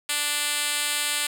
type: tone with band-pass filter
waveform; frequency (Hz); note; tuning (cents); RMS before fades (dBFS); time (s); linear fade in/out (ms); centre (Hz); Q
5% pulse; 293.7; D4; 0; -26; 0.09-1.27; 5; 8800; 0.58
effects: none